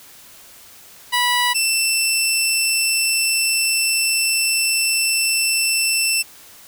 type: tone pair in turn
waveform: 15% pulse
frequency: 979 / 2675 Hz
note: B5 / E7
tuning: -15 / +25 cents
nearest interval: octave + perfect fourth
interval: 1740 cents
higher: second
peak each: -9 dBFS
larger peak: neither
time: 1.12-1.54 / 1.54-6.23 s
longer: second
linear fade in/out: 20 ms
effects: white hiss -44 dBFS RMS until 6.67 s